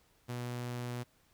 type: tone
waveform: sawtooth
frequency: 122 Hz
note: B2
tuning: 21 cents flat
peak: -33 dBFS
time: 0.28-1.04 s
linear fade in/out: 20 ms
effects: pink hiss -69 dBFS RMS until 1.33 s